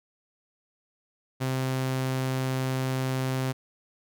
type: tone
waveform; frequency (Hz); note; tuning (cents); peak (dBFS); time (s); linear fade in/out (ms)
sawtooth; 130.81; C3; 0; -22; 1.4-3.53; 20
effects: none